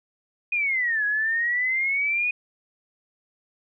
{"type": "exponential two-way sweep", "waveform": "sine", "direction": "down then up", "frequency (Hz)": [2489, 1661.2, 2489], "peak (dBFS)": -21, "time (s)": [0.52, 2.31], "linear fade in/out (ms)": 5, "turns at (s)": 1.05, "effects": []}